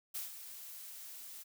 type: noise with ADSR envelope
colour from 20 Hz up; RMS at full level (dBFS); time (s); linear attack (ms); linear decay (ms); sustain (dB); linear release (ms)
blue; -39; 0.14-1.44; 16; 140; -10; 23
effects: none